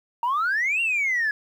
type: exponential two-way sweep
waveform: sine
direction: up then down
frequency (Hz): 917 to 2794 to 1673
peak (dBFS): -19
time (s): 0.23-1.31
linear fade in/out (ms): 2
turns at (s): 0.81
effects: tanh soft clip ceiling -18 dBFS + 9-bit